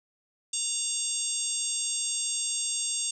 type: harmonic tone with a mistuned harmonic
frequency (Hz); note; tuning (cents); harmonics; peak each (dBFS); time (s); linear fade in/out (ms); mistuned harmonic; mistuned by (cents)
932.3; A#5; 0; 3 / 4 / 5 / 6 / 7 / 8 / 9; -41 / -37 / -39 / -40 / -35 / -35 / -31; 0.53-3.11; 5; 4; -77
effects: none